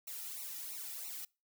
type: noise with flanger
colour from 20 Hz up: blue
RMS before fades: -44 dBFS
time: 0.07-1.25 s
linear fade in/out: 5 ms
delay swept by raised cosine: 0.6 to 1.9 ms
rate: 3 Hz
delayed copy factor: -0.95
effects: noise-tail reverb RT60 0.3 s tail -25 dB re dry